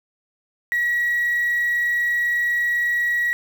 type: tone with quantisation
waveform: sine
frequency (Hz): 1918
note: A#6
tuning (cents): +49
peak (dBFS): -18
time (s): 0.72-3.33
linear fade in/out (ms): 0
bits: 6
effects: none